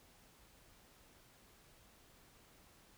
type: silence
effects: pink hiss -65 dBFS RMS until 2.97 s